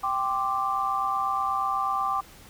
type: chord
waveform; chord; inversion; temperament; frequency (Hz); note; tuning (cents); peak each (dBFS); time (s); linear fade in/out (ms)
sine; G suspended fourth; none; equal; 784 / 1046.5 / 1174.7; G5 / C6 / D6; 0 / 0 / 0; -29 / -31 / -26; 0.03-2.21; 10
effects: pink hiss -50 dBFS RMS until 2.49 s